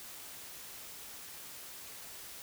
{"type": "silence", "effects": ["white hiss -48 dBFS RMS until 2.42 s"]}